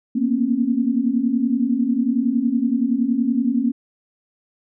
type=tone cluster; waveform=sine; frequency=231.1 / 241.9 / 272.2 Hz; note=A#3 / B3 / C#4; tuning=-15 / -36 / -31 cents; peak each=-21 dBFS; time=0.15-3.72 s; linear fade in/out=10 ms; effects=none